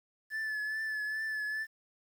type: tone with vibrato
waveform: triangle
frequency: 1736 Hz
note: A6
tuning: 24 cents flat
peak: -31 dBFS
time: 0.3-1.67 s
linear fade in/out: 50 ms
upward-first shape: triangle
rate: 2.4 Hz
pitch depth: 37 cents each way
effects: 10-bit